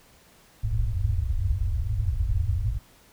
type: low-pass noise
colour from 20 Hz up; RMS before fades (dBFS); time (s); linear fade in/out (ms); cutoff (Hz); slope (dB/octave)
white; -25; 0.63-2.79; 10; 110; 96
effects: pink hiss -56 dBFS RMS until 3.12 s